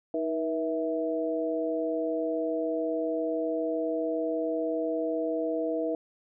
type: tone cluster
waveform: sine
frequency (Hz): 316.2 / 481.5 / 654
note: D#4 / B4 / E5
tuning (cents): +28 / -44 / -14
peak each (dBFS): -31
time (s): 0.14-5.95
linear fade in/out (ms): 2
effects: none